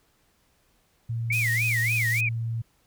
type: tone with pitch glide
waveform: sine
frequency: 115.5 to 114.7 Hz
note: A#2 to A#2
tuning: -16 to -28 cents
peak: -26 dBFS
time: 1.09-2.62 s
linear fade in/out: 10 ms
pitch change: -12 cents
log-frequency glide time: 1.81-2.35 s
type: tone with vibrato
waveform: sine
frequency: 2162 Hz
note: C#7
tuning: 44 cents flat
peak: -23 dBFS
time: 1.3-2.29 s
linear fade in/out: 5 ms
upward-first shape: sine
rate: 3.5 Hz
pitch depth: 270 cents each way
type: band-pass noise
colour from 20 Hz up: white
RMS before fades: -37 dBFS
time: 1.32-2.21 s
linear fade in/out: 10 ms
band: 3200 to 15000 Hz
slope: 12 dB/octave
effects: pink hiss -66 dBFS RMS until 2.86 s